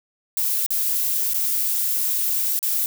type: noise with dropouts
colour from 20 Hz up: violet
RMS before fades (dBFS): -22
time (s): 0.37-2.86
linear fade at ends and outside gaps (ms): 1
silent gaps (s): 0.663-0.705 / 1.336-1.343 / 2.591-2.628
effects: none